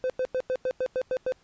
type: tone bursts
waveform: triangle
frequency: 512 Hz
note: C5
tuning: 38 cents flat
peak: -22 dBFS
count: 9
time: 0.04-1.322 s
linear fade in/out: 0 ms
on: 58 ms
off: 95 ms
effects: pink hiss -63 dBFS RMS until 1.43 s + resampled to 16000 Hz